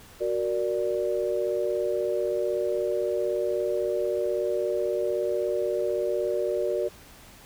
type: chord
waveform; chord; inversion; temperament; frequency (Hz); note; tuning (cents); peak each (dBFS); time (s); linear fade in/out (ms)
sine; Gb augmented; none; equal; 370 / 466.2 / 587.3; Gb4 / Bb4 / D5; 0 / 0 / 0; -28 / -29 / -28; 0.2-6.89; 20
effects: pink hiss -50 dBFS RMS until 7.45 s